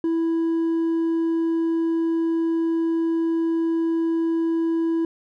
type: tone with hard clipping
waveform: sine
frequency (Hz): 329.6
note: E4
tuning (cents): 0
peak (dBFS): -20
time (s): 0.04-5.05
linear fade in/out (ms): 2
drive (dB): 2
effects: none